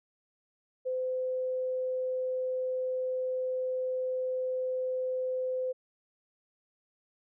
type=tone; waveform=sine; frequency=512 Hz; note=C5; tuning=38 cents flat; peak=-29 dBFS; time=0.85-5.73 s; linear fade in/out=20 ms; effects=none